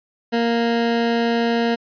20% pulse tone, 233.1 Hz, A#3, in tune, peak -12 dBFS, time 0.32-1.76 s, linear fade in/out 20 ms, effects resampled to 11025 Hz

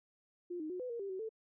sine tone with pitch steps, 352.2 / 310.3 / 363.3 / 501 / 468.8 / 394.9 / 376.6 / 442.4 Hz, F4 / D#4 / F#4 / B4 / A#4 / G4 / F#4 / A4, +15 / -5 / -32 / +25 / +10 / +13 / +31 / +9 cents, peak -38 dBFS, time 0.5-1.292 s, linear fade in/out 10 ms, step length 99 ms, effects none

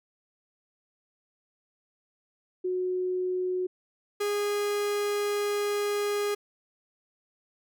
sine / 45% pulse tone pair in turn, 366.4 / 411.3 Hz, F#4 / G#4, -17 / -17 cents, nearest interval major second, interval 200 cents, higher second, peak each -26 dBFS, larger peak neither, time 2.64-3.67 / 4.2-6.35 s, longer second, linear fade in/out 10 ms, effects none

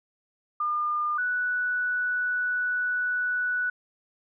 sine tone pair in turn, 1207 / 1479.4 Hz, D6 / F#6, +47 / -1 cents, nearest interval major third, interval 352 cents, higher second, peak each -24 dBFS, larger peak neither, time 0.6-1.18 / 1.18-3.7 s, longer second, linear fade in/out 5 ms, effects none

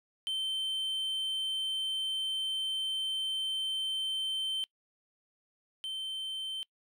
triangle tone pair in turn, 3100 / 3100 Hz, G7 / G7, -20 / -20 cents, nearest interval unison, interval 0 cents, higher neither, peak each -29 / -33 dBFS, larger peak first, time 0.27-4.64 / 5.84-6.63 s, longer first, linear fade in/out 0 ms, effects noise-tail reverb RT60 0.1 s tail -24 dB re dry

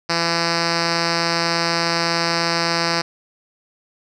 5% pulse tone with low-pass filter, 168.3 Hz, E3, 36 cents sharp, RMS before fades -20 dBFS, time 0.09-3.02 s, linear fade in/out 10 ms, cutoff 5000 Hz, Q 3.4, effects none

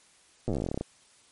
slowing click train, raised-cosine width 2 ms, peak -17 dBFS, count 19, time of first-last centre 0.48-0.81 s, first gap 8 ms, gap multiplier 1.09, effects white hiss -60 dBFS RMS until 1.31 s + MP3 48 kbps

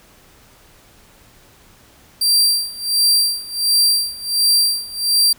sawtooth tone with tremolo, 4713 Hz, D8, 5 cents sharp, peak -8 dBFS, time 2.21-5.33 s, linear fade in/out 5 ms, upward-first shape sine, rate 1.4 Hz, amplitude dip 90%, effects pink hiss -49 dBFS RMS until 5.38 s

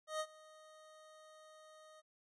25% pulse tone with ADSR envelope, 622.3 Hz, D#5, in tune, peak -32 dBFS, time 0.07-2.02 s, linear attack 130 ms, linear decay 59 ms, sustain -22 dB, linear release 29 ms, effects resampled to 24000 Hz

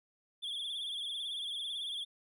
triangle tone with vibrato, 3386 Hz, G#7, 33 cents sharp, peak -35 dBFS, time 0.42-2.05 s, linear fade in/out 20 ms, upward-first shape triangle, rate 18 Hz, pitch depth 100 cents each way, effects none

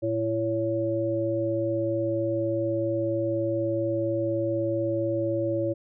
harmonic tone, 112.1 Hz, A2, 33 cents sharp, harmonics 1 / 3 / 5, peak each -32 / -27 / -27 dBFS, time 0.02-5.74 s, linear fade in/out 20 ms, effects none

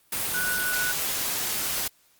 sine tone in noise, 1477 Hz, F#6, 3 cents flat, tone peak -26 dBFS, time 0.34-0.92 s, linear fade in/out 5 ms, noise white, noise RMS -28 dBFS, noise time 0.12-1.88 s, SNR -1 dB, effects white hiss -62 dBFS RMS until 2.19 s + Opus 32 kbps

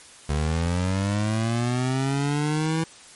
25% pulse linear sweep, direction up, 72.1 to 163.6 Hz, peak -18 dBFS, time 0.29-2.84 s, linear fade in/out 5 ms, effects white hiss -47 dBFS RMS until 3.15 s + MP3 48 kbps

